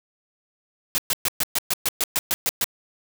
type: noise bursts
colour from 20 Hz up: white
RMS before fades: -22 dBFS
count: 12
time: 0.95-2.642 s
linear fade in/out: 0 ms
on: 31 ms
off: 120 ms
effects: none